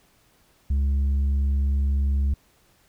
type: tone with tanh clipping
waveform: sine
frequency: 69.3 Hz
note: C#2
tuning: in tune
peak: -20 dBFS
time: 0.7-2.34 s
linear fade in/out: 5 ms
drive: 4 dB
effects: pink hiss -61 dBFS RMS until 2.88 s